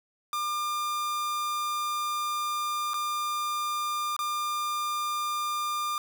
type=tone with dropouts; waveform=45% pulse; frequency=1200 Hz; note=D6; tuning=37 cents sharp; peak=-28 dBFS; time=0.33-5.98 s; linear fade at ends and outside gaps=1 ms; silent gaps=2.935-2.941 / 4.165-4.19 s; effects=none